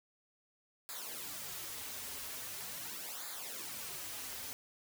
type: noise with flanger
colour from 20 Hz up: white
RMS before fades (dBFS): -44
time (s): 0.89-4.53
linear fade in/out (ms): 0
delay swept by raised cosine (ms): 0.34 to 6.14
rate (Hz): 0.42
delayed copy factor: -0.75
effects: none